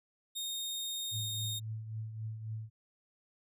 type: tone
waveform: sawtooth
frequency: 3696 Hz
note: A#7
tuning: 16 cents flat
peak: -33 dBFS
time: 0.35-1.6 s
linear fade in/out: 20 ms
type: tone with tremolo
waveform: sine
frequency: 110 Hz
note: A2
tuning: in tune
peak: -35 dBFS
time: 1.11-2.7 s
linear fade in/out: 50 ms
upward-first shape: triangle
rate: 3.7 Hz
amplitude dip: 60%
effects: none